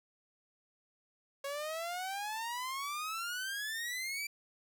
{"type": "exponential sweep", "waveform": "sawtooth", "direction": "up", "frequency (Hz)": [550, 2349], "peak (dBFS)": -33, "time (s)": [1.44, 4.27], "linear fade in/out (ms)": 5, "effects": []}